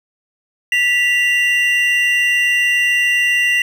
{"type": "tone pair together", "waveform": "triangle", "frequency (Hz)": [1962.2, 2775], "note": ["B6", "F7"], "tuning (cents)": [-12, -12], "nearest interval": "tritone", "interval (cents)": 600, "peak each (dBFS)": [-13, -14], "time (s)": [0.72, 3.62], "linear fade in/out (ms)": 2, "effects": []}